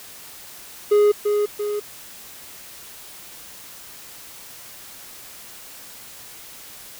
triangle tone with echo, 415.3 Hz, G#4, in tune, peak -10 dBFS, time 0.91-1.12 s, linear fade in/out 10 ms, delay 340 ms, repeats 2, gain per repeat -5 dB, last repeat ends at 1.8 s, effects white hiss -41 dBFS RMS until 6.99 s

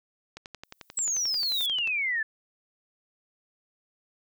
click train, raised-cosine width 0.2 ms, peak -23 dBFS, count 18, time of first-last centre 0.37-1.874 s, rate 11.3 Hz
violet noise with exponential growth, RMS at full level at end -35 dBFS, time 0.64-1.66 s, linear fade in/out 1 ms, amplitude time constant 220 ms
sine exponential sweep, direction down, 7820 to 1718 Hz, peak -25 dBFS, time 0.97-2.23 s, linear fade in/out 5 ms
effects none

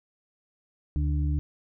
harmonic tone, 73.4 Hz, D2, in tune, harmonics 1 / 2 / 4, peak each -24 / -30 / -36 dBFS, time 0.96-1.39 s, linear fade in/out 0 ms, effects none

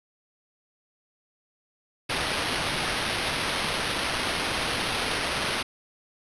white noise with sample-and-hold, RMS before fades -28 dBFS, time 2.09-5.63 s, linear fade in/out 10 ms, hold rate 7350 Hz, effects resampled to 24000 Hz

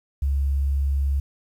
sine tone, 69.3 Hz, C#2, in tune, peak -19 dBFS, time 0.22-1.2 s, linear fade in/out 5 ms, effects 9-bit

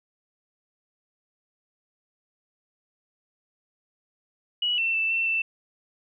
sine tone with pitch steps, 2926 / 2689 / 2653 / 2690 / 2667 Hz, F#7 / E7 / E7 / E7 / E7, -20 / +34 / +10 / +34 / +20 cents, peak -22 dBFS, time 4.62-5.42 s, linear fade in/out 5 ms, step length 160 ms, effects none

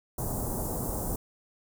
pink band-stop noise, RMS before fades -32 dBFS, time 0.18-1.16 s, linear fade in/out 5 ms, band 930 to 8000 Hz, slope 24 dB/octave, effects none

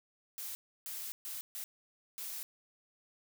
blue noise bursts at uneven times, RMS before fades -42 dBFS, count 5, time 0.38-0.55 / 0.86-1.12 / 1.25-1.41 / 1.55-1.64 / 2.18-2.43 s, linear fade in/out 0 ms, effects none

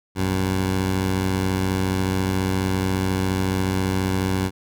15% pulse tone pair together, 59.36 / 94.4 Hz, A#1 / F#2, +32 / +35 cents, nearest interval minor sixth, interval 803 cents, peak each -26 / -14 dBFS, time 0.15-4.51 s, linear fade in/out 50 ms, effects none

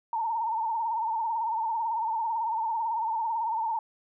sine tone with vibrato, 903 Hz, A5, 45 cents sharp, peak -26 dBFS, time 0.13-3.79 s, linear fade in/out 2 ms, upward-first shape sine, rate 18 Hz, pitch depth 76 cents each way, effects none

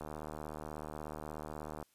click train, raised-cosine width 1 ms, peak -29 dBFS, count 140, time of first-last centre 0.01-1.827 s, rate 76.5 Hz, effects white hiss -72 dBFS RMS until 1.94 s + resampled to 32000 Hz

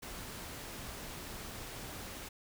pink noise, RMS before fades -45 dBFS, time 0.02-2.29 s, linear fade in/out 10 ms, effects none

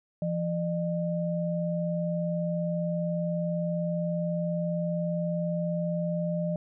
sine tone pair together, 170 / 605.8 Hz, F3 / D#5, -46 / -46 cents, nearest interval octave + minor seventh, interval 2200 cents, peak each -28 / -31 dBFS, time 0.22-6.56 s, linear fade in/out 2 ms, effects none

